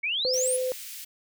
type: exponential sweep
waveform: sine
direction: up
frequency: 2190 to 10548 Hz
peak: -25 dBFS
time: 0.03-0.57 s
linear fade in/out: 10 ms
type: tone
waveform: sine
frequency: 511 Hz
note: C5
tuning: 41 cents flat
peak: -25 dBFS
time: 0.25-0.72 s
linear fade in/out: 0 ms
type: high-pass noise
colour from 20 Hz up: white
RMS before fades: -40 dBFS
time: 0.33-1.05 s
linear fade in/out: 10 ms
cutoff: 2000 Hz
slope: 24 dB/octave
effects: none